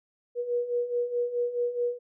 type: beating tone pair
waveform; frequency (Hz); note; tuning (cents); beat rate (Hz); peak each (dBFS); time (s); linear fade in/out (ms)
sine; 480 / 484.7; B4 / B4; -49 / -32; 4.7; -32 / -27; 0.35-1.99; 50
effects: none